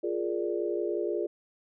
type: chord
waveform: sine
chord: Bb dominant seventh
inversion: second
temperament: equal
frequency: 349.2 / 415.3 / 466.2 / 587.3 Hz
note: F4 / Ab4 / Bb4 / D5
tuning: 0 / 0 / 0 / 0 cents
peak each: -31 / -32 / -36 / -36 dBFS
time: 0.03-1.27 s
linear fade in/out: 10 ms
effects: none